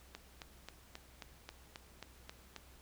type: click train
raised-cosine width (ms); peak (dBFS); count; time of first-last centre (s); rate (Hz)
0.2; -28; 10; 0.15-2.563; 3.73
effects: added 63 Hz sine -62 dBFS peak until 2.81 s + pink hiss -62 dBFS RMS until 2.81 s